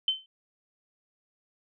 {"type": "tone with exponential decay", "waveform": "sine", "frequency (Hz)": 3077, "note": "G7", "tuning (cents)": -33, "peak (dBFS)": -19, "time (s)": [0.08, 0.26], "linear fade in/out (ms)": 2, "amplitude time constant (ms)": 37, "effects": []}